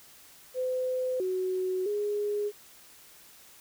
sine tone with pitch steps, 510 / 371.4 / 414.2 Hz, C5 / F#4 / G#4, -44 / +7 / -5 cents, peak -27 dBFS, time 0.54-2.52 s, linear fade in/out 50 ms, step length 660 ms, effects white hiss -54 dBFS RMS until 3.6 s

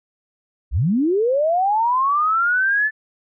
sine linear sweep, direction up, 44.88 to 1760 Hz, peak -15 dBFS, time 0.71-2.91 s, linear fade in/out 50 ms, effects none

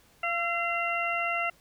harmonic tone with a mistuned harmonic, 688 Hz, F5, 26 cents flat, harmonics 1 / 2 / 3 / 4, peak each -32 / -32 / -32 / -32 dBFS, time 0.23-1.5 s, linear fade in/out 5 ms, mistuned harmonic 2, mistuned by -37 cents, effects pink hiss -61 dBFS RMS until 1.6 s

